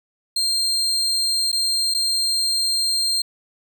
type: tone with dropouts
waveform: 35% pulse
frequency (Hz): 4186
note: C8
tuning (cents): 0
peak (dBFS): -17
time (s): 0.36-3.22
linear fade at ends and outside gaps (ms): 5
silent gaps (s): 1.518-1.527 / 1.94-1.946
effects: none